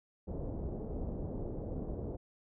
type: low-pass noise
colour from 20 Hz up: pink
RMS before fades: -39 dBFS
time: 0.27-2.17 s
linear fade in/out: 20 ms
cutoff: 590 Hz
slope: 24 dB/octave
effects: none